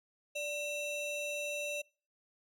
square ring-modulated tone, 1637 Hz, G#6, 25 cents flat, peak -33 dBFS, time 0.35-1.82 s, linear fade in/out 10 ms, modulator 1050 Hz, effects noise-tail reverb RT60 0.4 s tail -26 dB re dry + low-pass 12000 Hz 12 dB/octave

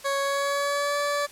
20% pulse tone with pitch glide, 554.4 to 577.6 Hz, C#5 to D5, 0 to -29 cents, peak -19 dBFS, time 0.04-1.27 s, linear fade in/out 20 ms, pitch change +71 cents, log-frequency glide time 0.2-0.97 s, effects white hiss -47 dBFS RMS until 1.31 s + low-pass 11000 Hz 12 dB/octave

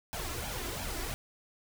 pink noise with flanger, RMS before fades -37 dBFS, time 0.13-1.14 s, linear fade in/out 0 ms, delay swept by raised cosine 1.2 to 3 ms, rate 2.9 Hz, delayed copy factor +0.75, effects none

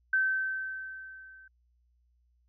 sine tone with level ramp, 1543 Hz, G6, 28 cents flat, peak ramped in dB -22 to -51 dBFS, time 0.13-1.48 s, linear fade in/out 5 ms, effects added 60 Hz sine -66 dBFS peak until 2.48 s

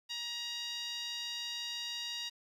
10% pulse tone with band-pass filter, 946 Hz, A#5, 25 cents sharp, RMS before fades -40 dBFS, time 0.09-2.3 s, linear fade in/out 20 ms, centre 3900 Hz, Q 1.9, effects resampled to 32000 Hz + 10-bit

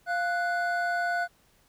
triangle tone pair together, 698.5 / 1480 Hz, F5 / F#6, 0 / 0 cents, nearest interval octave + minor second, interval 1300 cents, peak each -26 / -27 dBFS, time 0.06-1.28 s, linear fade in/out 50 ms, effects pink hiss -64 dBFS RMS until 1.68 s

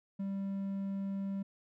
triangle tone, 196 Hz, G3, in tune, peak -32 dBFS, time 0.19-1.43 s, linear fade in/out 10 ms, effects none

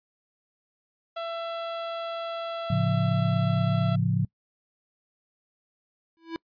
30% pulse tone, 669 Hz, E5, 25 cents sharp, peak -28 dBFS, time 1.16-3.96 s, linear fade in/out 10 ms
sine chord, A augmented, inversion none, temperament equal, 110 / 138.59 / 174.61 Hz, A2 / C#3 / E#3, 0 / 0 / 0 cents, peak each -26 dBFS, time 2.7-4.25 s, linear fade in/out 5 ms
square tone with exponential growth, 329.6 Hz, E4, in tune, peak -28 dBFS, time 6.17-6.36 s, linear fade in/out 0 ms, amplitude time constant 40 ms
effects noise-tail reverb RT60 0.1 s tail -25 dB re dry + resampled to 11025 Hz

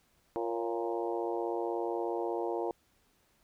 harmonic tone with a mistuned harmonic, 116.3 Hz, A#2, 4 cents flat, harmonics 3 / 4 / 5 / 6 / 7 / 8 / 9, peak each -35 / -36 / -40 / -40 / -42 / -42 / -55 dBFS, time 0.36-2.71 s, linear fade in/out 0 ms, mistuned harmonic 5, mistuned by -63 cents, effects pink hiss -70 dBFS RMS until 3.43 s

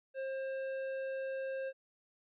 sine tone with hard clipping, 533 Hz, C5, 32 cents sharp, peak -38 dBFS, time 0.14-1.73 s, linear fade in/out 50 ms, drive 9 dB, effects resampled to 8000 Hz

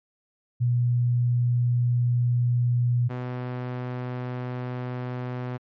sine / sawtooth tone pair in turn, 121.5 / 124.84 Hz, B2 / B2, -28 / +19 cents, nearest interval unison, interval 47 cents, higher second, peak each -19 / -25 dBFS, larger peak first, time 0.6-3.09 / 3.09-5.58 s, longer neither, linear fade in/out 20 ms, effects low-pass 2000 Hz 12 dB/octave + MP3 48 kbps

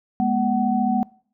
sine tone cluster, 207.8 / 242 / 751 Hz, G#3 / B3 / F#5, +1 / -35 / +26 cents, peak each -22 dBFS, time 0.2-1.03 s, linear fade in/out 0 ms, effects noise-tail reverb RT60 0.5 s tail -23 dB re dry

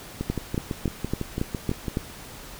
two click trains, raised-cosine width 3 ms, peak -11 / -14 dBFS, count 7 / 11, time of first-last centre 0.3-1.971 / 0.21-1.882 s, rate 3.59 / 5.98 Hz, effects pink hiss -42 dBFS RMS until 2.59 s

